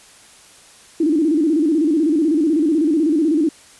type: tone with vibrato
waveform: sine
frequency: 311.1 Hz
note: D#4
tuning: in tune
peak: -13 dBFS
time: 1-3.49 s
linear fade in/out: 5 ms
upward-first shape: square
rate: 16 Hz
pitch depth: 110 cents each way
effects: white hiss -46 dBFS RMS until 3.79 s + resampled to 24000 Hz